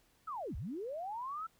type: linear two-way sweep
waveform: sine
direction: down then up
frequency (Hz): 1349 to 46.25 to 1349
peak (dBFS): -38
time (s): 0.27-1.47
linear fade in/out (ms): 10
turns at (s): 0.56
effects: pink hiss -70 dBFS RMS until 1.59 s